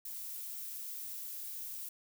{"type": "noise", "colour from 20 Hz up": "violet", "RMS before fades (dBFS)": -43, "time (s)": [0.05, 1.89], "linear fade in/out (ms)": 5, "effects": []}